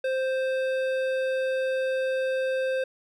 sine tone with hard clipping, 523.3 Hz, C5, in tune, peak -26 dBFS, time 0.04-2.84 s, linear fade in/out 5 ms, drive 12 dB, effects none

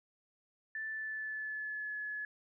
sine tone with pitch glide, 1760 to 1705 Hz, A6 to G#6, 0 to +45 cents, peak -37 dBFS, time 0.75-2.25 s, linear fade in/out 2 ms, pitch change -55 cents, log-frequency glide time 0.89-1.96 s, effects none

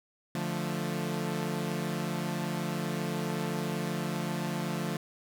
sawtooth chord, D minor, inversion none, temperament equal, 146.83 / 174.61 / 220 Hz, D3 / F3 / A3, 0 / 0 / 0 cents, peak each -32 / -30 / -32 dBFS, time 0.35-4.97 s, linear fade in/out 2 ms, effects none

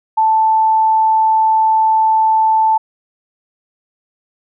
sine tone, 880 Hz, A5, in tune, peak -9 dBFS, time 0.17-2.78 s, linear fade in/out 10 ms, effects none

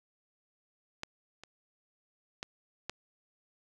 clicks, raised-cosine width 0.2 ms, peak -19 / -30 / -20 / -18 dBFS, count 4, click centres 1.034 / 1.436 / 2.429 / 2.896 s, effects none

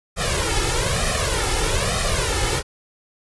pink noise with flanger, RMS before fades -21 dBFS, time 0.16-2.63 s, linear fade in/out 50 ms, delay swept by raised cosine 1.6 to 2.34 ms, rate 1.1 Hz, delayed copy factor +0.85, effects resampled to 24000 Hz

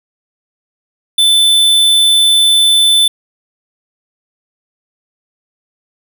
square tone, 3520 Hz, A7, in tune, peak -7 dBFS, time 1.18-3.08 s, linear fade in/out 5 ms, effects none

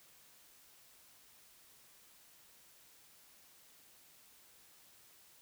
silence, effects white hiss -63 dBFS RMS until 5.41 s

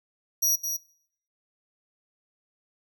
sawtooth tone with echo, 5770 Hz, F#8, 44 cents flat, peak -18 dBFS, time 0.42-0.56 s, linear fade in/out 10 ms, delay 210 ms, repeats 1, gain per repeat -7 dB, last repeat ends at 0.77 s, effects noise-tail reverb RT60 0.7 s tail -23 dB re dry

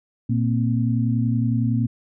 sine tone cluster, 118 / 230.3 / 261.1 Hz, A#2 / A#3 / C4, +22 / -21 / -3 cents, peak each -20 / -23 / -26 dBFS, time 0.29-1.87 s, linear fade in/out 10 ms, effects none

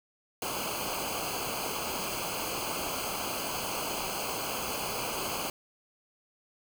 pink noise with comb filter, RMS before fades -34 dBFS, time 0.42-5.5 s, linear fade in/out 2 ms, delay 0.54 ms, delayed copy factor -0.85, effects none

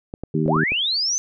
clicks, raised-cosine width 2 ms, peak -17 dBFS, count 5, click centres 0.139 / 0.236 / 0.461 / 0.563 / 0.72 s
harmonic tone, 78.5 Hz, D#2, 16 cents sharp, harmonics 2 / 3 / 4 / 5, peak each -21 / -24 / -25 / -25 dBFS, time 0.34-0.64 s, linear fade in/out 5 ms
sine linear sweep, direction up, 487.9 to 6272 Hz, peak -19 dBFS, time 0.48-1.18 s, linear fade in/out 0 ms
effects none

